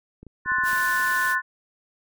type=clicks; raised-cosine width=3 ms; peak=-30 dBFS; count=7; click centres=0.23 / 0.267 / 0.46 / 0.519 / 0.585 / 0.637 / 0.732 s
type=chord; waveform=sine; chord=F# diminished; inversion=second; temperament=equal; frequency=1046.5 / 1480 / 1760 Hz; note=C6 / F#6 / A6; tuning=0 / 0 / 0 cents; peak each=-26 / -24 / -24 dBFS; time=0.45-1.42 s; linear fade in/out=50 ms
type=noise; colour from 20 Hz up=white; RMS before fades=-35 dBFS; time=0.63-1.36 s; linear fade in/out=50 ms
effects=none